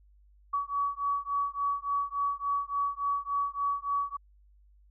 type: beating tone pair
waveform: sine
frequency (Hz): 1132 / 1135.5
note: C#6 / C#6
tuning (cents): +36 / +41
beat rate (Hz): 3.5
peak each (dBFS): -31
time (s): 0.53-4.17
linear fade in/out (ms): 10
effects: added 50 Hz sine -57 dBFS peak until 4.9 s